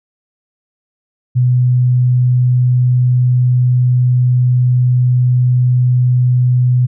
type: tone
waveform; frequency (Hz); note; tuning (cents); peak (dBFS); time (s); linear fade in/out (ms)
sine; 124.9; B2; +20; -8; 1.35-6.87; 20
effects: none